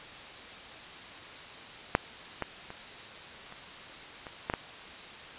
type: clicks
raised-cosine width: 0.5 ms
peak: -6 / -16 / -26 / -30 / -26 / -14 / -14 dBFS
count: 7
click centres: 1.951 / 2.423 / 2.704 / 3.524 / 4.268 / 4.499 / 4.538 s
effects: white hiss -45 dBFS RMS until 5.38 s + resampled to 8000 Hz